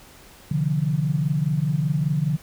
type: tone cluster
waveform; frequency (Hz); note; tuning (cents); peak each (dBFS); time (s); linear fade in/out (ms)
sine; 130.4 / 149 / 174; C3 / D3 / F3; -5 / +25 / -6; -28 / -21 / -26; 0.51-2.37; 5
effects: pink hiss -48 dBFS RMS until 2.42 s